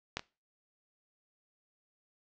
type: clicks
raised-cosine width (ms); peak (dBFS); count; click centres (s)
0.2; -15 / -22; 2; 0.17 / 0.194
effects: noise-tail reverb RT60 0.3 s tail -21 dB re dry + low-pass 6000 Hz 12 dB/octave